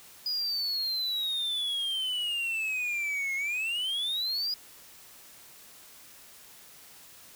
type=exponential two-way sweep; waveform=triangle; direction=down then up; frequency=4955 to 2147 to 4955 Hz; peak=-27 dBFS; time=0.26-4.54 s; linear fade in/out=2 ms; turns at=3.35 s; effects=white hiss -52 dBFS RMS until 7.35 s